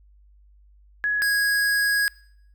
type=tone pair in turn; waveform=sine / square; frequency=1679 / 1654.9 Hz; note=G#6 / G#6; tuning=+18 / -7 cents; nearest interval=unison; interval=25 cents; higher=first; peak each=-20 dBFS; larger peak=neither; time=1.04-1.22 / 1.22-2.08 s; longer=second; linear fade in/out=0 ms; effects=noise-tail reverb RT60 0.7 s tail -24 dB re dry + added 50 Hz sine -51 dBFS peak until 2.54 s